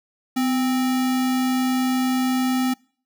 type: tone with sample-and-hold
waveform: sine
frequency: 254.4 Hz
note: C4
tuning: 48 cents flat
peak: -18 dBFS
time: 0.36-2.74 s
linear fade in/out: 10 ms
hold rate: 1050 Hz
effects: noise-tail reverb RT60 0.5 s tail -26 dB re dry